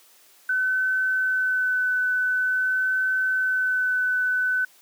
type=tone with vibrato; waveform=sine; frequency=1512 Hz; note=F#6; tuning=37 cents sharp; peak=-20 dBFS; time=0.49-4.65 s; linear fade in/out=5 ms; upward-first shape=sine; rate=0.47 Hz; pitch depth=11 cents each way; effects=white hiss -55 dBFS RMS until 4.81 s + high-pass 300 Hz 12 dB/octave